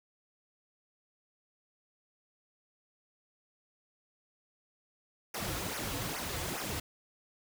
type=noise with flanger; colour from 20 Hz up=pink; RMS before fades=-37 dBFS; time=5.34-6.8 s; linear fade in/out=5 ms; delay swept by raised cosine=0.24 to 5.14 ms; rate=2.4 Hz; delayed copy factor=-0.9; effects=none